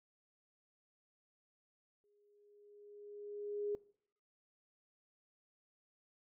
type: tone with exponential growth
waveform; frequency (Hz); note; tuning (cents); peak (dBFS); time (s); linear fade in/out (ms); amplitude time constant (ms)
sine; 412.3; G#4; -13; -34; 2.04-3.75; 0; 370
effects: noise-tail reverb RT60 0.6 s tail -21 dB re dry